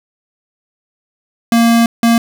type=tone pair in turn; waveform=square; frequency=232 / 232 Hz; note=A#3 / A#3; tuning=-8 / -8 cents; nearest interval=unison; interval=0 cents; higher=neither; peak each=-8 dBFS; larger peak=neither; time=1.52-1.86 / 2.03-2.18 s; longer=first; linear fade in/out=2 ms; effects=none